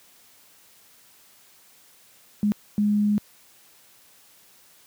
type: tone bursts at uneven times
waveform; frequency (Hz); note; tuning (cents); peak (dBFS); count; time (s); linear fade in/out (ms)
sine; 207.7; G#3; 0; -18; 2; 2.43-2.52 / 2.78-3.18; 0
effects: white hiss -55 dBFS RMS until 4.86 s + high-pass 80 Hz 12 dB/octave